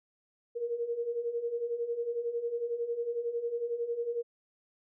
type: beating tone pair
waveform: sine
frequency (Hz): 463.6 / 474.6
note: A#4 / A#4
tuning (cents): -10 / +31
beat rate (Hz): 11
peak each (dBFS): -37 / -32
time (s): 0.55-4.23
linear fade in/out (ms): 20
effects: none